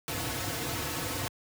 pink noise with comb filter, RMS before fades -33 dBFS, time 0.08-1.28 s, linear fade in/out 0 ms, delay 5 ms, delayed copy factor -0.95, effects high-pass 80 Hz 12 dB/octave

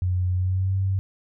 sine tone with pitch glide, 90.9 to 96.08 Hz, F#2 to G2, -30 to -34 cents, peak -20 dBFS, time 0.02-0.99 s, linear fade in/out 0 ms, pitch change +96 cents, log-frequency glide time 0.34-0.75 s, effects none

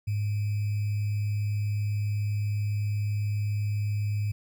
sine tone with sample-and-hold, 103.83 Hz, G#2, in tune, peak -25 dBFS, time 0.07-4.32 s, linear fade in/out 10 ms, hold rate 2450 Hz, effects none

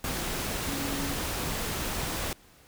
sine tone in noise, 280 Hz, C#4, 18 cents sharp, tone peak -34 dBFS, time 0.68-1.14 s, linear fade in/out 2 ms, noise pink, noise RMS -32 dBFS, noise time 0.04-2.33 s, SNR -5 dB, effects pink hiss -57 dBFS RMS until 2.67 s

